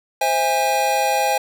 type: chord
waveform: square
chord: C augmented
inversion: none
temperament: just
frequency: 523.3 / 654.1 / 817.6 Hz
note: C5 / E5 / G#5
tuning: 0 / -14 / -27 cents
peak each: -24 / -25 / -19 dBFS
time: 0.21-1.38 s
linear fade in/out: 5 ms
effects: none